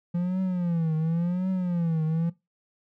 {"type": "tone with vibrato", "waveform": "triangle", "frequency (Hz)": 172, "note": "F3", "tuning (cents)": -26, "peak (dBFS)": -21, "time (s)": [0.14, 2.3], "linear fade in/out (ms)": 10, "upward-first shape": "triangle", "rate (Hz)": 0.92, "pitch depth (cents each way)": 170, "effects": ["noise-tail reverb RT60 0.2 s tail -18 dB re dry"]}